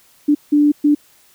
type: tone bursts at uneven times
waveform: sine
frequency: 293.9 Hz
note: D4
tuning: 1 cent sharp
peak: -9 dBFS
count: 3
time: 0.28-0.35 / 0.52-0.72 / 0.84-0.95 s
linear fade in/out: 10 ms
effects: white hiss -52 dBFS RMS until 1.34 s